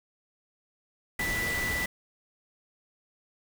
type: tone in noise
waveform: sine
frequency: 1975.5 Hz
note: B6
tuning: in tune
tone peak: -29 dBFS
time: 1.19-1.86 s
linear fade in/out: 5 ms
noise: pink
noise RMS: -34 dBFS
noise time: 1.19-1.86 s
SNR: +2 dB
effects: none